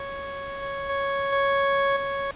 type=tone with level steps; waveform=20% pulse; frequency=554.4 Hz; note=C#5; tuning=in tune; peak=-27 / -24 / -19 / -15 / -21 dBFS; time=0-2.31 s; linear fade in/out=2 ms; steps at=0.62 / 0.89 / 1.32 / 1.96 s; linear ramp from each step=10 ms; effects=pink hiss -44 dBFS RMS until 2.35 s + resampled to 8000 Hz